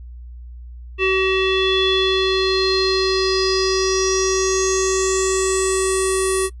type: tone with low-pass filter sweep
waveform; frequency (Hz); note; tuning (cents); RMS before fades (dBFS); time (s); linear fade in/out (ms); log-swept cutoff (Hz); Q
square; 379.6; F#4; +44; -18; 0.98-6.5; 50; 2800 to 9800; 7.6
effects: noise-tail reverb RT60 0.1 s tail -21 dB re dry + added 60 Hz sine -33 dBFS peak until 6.6 s